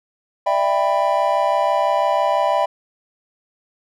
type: chord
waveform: triangle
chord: E minor seventh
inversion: third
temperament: just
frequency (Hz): 593.3 / 659.3 / 791.1 / 988.9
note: D5 / E5 / G5 / B5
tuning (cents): +18 / 0 / +16 / +2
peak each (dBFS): -19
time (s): 0.46-2.66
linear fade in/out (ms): 10
effects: none